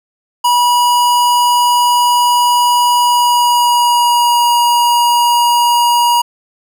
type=tone with pitch glide; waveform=square; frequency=970 to 956.1 Hz; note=B5 to A#5; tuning=-31 to +44 cents; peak=-9 dBFS; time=0.44-6.22 s; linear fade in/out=10 ms; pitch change=-25 cents; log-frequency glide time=3.01-4.46 s; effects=none